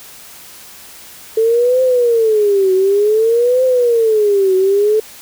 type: tone with vibrato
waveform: sine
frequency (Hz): 440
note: A4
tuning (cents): 0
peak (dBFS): -9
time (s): 1.37-5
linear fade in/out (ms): 5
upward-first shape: triangle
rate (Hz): 0.55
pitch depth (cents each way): 290
effects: white hiss -37 dBFS RMS until 5.21 s